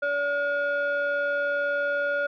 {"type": "tone pair together", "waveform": "sine", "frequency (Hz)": [573, 1431], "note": ["D5", "F6"], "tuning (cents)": [-43, 42], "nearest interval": "octave + major third", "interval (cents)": 1585, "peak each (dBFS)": [-24, -24], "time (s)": [0.02, 2.27], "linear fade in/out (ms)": 10, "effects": ["tanh soft clip ceiling -20 dBFS"]}